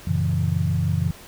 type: chord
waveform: sine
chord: F# dominant seventh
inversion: none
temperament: equal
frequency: 92.5 / 116.54 / 138.59 / 164.81 Hz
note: F#2 / A#2 / C#3 / E3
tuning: 0 / 0 / 0 / 0 cents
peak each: -23 / -28 / -25 / -24 dBFS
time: 0.07-1.11 s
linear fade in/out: 5 ms
effects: pink hiss -44 dBFS RMS until 1.27 s